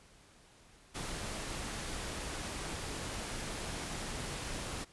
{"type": "noise", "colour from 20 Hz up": "pink", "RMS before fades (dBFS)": -40, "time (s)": [0.94, 4.85], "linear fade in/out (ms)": 20, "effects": ["pink hiss -61 dBFS RMS until 4.92 s", "resampled to 24000 Hz"]}